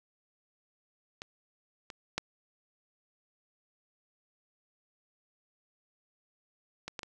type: clicks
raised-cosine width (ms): 0.2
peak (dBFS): -23 / -25 / -13 / -21 / -20 / -24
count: 6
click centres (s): 1.219 / 1.902 / 2.18 / 6.88 / 6.992 / 7.032
effects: none